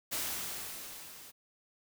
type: noise with level ramp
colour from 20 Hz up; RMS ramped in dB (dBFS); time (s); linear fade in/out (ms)
white; -34 to -52; 0.11-1.32; 20
effects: none